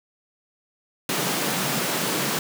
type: high-pass noise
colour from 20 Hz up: pink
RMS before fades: -25 dBFS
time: 1.09-2.39 s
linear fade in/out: 2 ms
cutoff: 130 Hz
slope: 96 dB/octave
effects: none